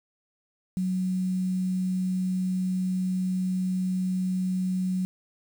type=tone with quantisation; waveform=sine; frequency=185 Hz; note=F#3; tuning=in tune; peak=-24 dBFS; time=0.77-5.05 s; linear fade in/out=0 ms; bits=8; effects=none